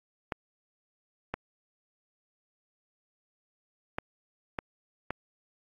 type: clicks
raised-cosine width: 0.5 ms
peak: -16 dBFS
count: 5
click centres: 0.322 / 1.34 / 3.985 / 4.588 / 5.106 s
effects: AAC 48 kbps